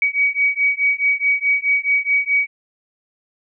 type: beating tone pair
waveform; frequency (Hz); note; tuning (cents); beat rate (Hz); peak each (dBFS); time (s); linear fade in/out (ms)
sine; 2261 / 2265.7; C#7 / C#7; +34 / +37; 4.7; -18; 0.02-2.47; 2
effects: none